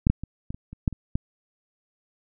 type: clicks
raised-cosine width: 5 ms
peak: -6 / -6 / -20 / -19 / -26 / -26 / -8 / -24 / -11 dBFS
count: 9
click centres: 0.069 / 0.1 / 0.236 / 0.505 / 0.545 / 0.73 / 0.878 / 0.927 / 1.155 s
effects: none